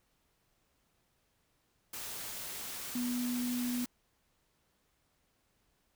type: tone in noise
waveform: sine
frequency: 245.3 Hz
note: B3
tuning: 12 cents flat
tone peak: -32 dBFS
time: 2.95-3.85 s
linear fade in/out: 5 ms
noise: white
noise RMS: -42 dBFS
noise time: 1.93-3.86 s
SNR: +7 dB
effects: pink hiss -75 dBFS RMS until 5.95 s